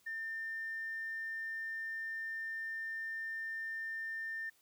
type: tone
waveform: sine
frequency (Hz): 1800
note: A6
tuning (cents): +39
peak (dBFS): -37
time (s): 0.06-4.5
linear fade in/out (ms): 10
effects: tanh soft clip ceiling -33 dBFS + white hiss -70 dBFS RMS until 4.61 s